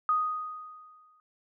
sine tone with exponential decay, 1244.5 Hz, D#6, in tune, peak -21 dBFS, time 0.09-1.2 s, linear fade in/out 1 ms, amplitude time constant 240 ms, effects none

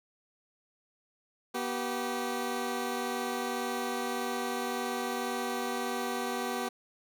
15% pulse tone pair together, 243 / 385.4 Hz, B3 / G4, -28 / -29 cents, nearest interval minor sixth, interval 799 cents, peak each -28 dBFS, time 1.54-6.69 s, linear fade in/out 10 ms, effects none

